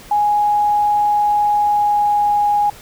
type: tone with pitch glide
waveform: sine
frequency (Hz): 830.6 to 825.8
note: G#5 to G#5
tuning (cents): 0 to -10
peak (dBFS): -12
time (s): 0.11-2.7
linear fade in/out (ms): 5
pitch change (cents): -10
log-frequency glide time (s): 1.46-2.46
effects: pink hiss -40 dBFS RMS until 2.81 s